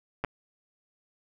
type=clicks; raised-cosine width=0.5 ms; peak=-15 dBFS; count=2; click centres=0.24 / 0.247 s; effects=none